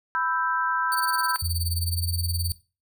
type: chord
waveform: sine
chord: E minor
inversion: second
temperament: equal with one note detuned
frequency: 993.5 / 1318.5 / 1568 Hz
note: B5 / E6 / G6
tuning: +10 / 0 / 0 cents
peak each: -27 dBFS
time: 0.15-1.36 s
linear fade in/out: 0 ms
type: tone with tremolo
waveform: 15% pulse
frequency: 4559 Hz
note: C#8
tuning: 48 cents sharp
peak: -20 dBFS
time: 0.92-2.52 s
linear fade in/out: 0 ms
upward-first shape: sine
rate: 19 Hz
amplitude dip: 90%
type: tone with pitch glide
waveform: sine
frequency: 84 to 85.72 Hz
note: E2 to F2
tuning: +33 to -32 cents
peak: -25 dBFS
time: 1.42-2.52 s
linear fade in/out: 5 ms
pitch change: +35 cents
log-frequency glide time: 1.66-1.98 s
effects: noise-tail reverb RT60 0.3 s tail -17 dB re dry